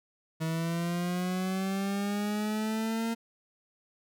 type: linear sweep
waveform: 40% pulse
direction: up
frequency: 159.8 to 229.9 Hz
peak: -28 dBFS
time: 0.4-3.15 s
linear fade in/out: 20 ms
effects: none